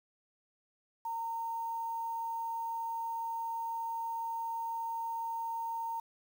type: tone with quantisation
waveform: sine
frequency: 917 Hz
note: A#5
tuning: 29 cents flat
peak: -34 dBFS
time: 1.05-6 s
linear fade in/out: 5 ms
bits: 9
effects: none